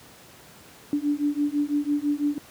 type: beating tone pair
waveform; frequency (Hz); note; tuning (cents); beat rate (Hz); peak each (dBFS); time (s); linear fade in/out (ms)
sine; 288.7 / 294.7; D4 / D4; -30 / +6; 6; -25; 0.93-2.38; 0
effects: pink hiss -49 dBFS RMS until 2.5 s + high-pass 100 Hz 12 dB/octave